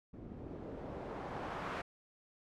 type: noise with low-pass filter sweep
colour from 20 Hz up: white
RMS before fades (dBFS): -44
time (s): 0.13-1.82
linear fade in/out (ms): 10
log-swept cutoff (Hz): 240 to 1400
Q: 1
effects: none